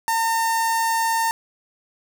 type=tone with notch filter; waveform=sawtooth; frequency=909 Hz; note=A#5; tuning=44 cents flat; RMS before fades=-21 dBFS; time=0.08-1.31 s; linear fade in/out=0 ms; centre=3200 Hz; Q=1.1; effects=none